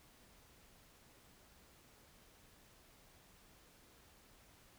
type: silence
effects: pink hiss -65 dBFS RMS until 4.78 s